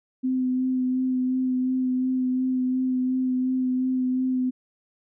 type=tone with vibrato; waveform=sine; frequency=256.2 Hz; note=C4; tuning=36 cents flat; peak=-21 dBFS; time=0.23-4.51 s; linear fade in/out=20 ms; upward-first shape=sine; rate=2.8 Hz; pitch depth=16 cents each way; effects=none